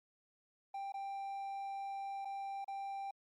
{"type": "tone with dropouts", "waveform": "triangle", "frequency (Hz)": 788, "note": "G5", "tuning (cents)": 9, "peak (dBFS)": -38, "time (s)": [0.74, 3.11], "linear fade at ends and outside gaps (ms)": 5, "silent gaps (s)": [[0.922, 0.94], [2.249, 2.253], [2.645, 2.679]], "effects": ["Opus 48 kbps"]}